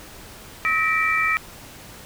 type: tone cluster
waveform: sine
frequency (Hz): 1281 / 1852 / 1934 / 2338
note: E6 / A#6 / B6 / D7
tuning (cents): -50 / -12 / -37 / -8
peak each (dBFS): -23 / -27 / -26 / -21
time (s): 0.65-1.37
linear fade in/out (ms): 0
effects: pink hiss -42 dBFS RMS until 2.05 s